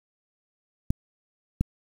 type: clicks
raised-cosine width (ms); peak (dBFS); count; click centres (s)
5; -10; 2; 0.905 / 1.61
effects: 7-bit